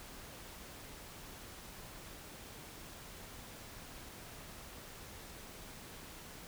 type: silence
effects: pink hiss -51 dBFS RMS until 6.47 s